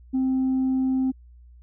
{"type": "tone", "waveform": "sine", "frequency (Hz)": 261.6, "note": "C4", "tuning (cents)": 0, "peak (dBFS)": -18, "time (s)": [0.13, 1.12], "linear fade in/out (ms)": 20, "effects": ["tanh soft clip ceiling -18 dBFS", "added 60 Hz sine -46 dBFS peak until 1.62 s"]}